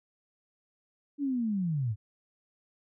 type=linear sweep; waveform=sine; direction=down; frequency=293.7 to 98 Hz; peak=-27 dBFS; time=1.18-1.96 s; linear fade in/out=50 ms; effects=none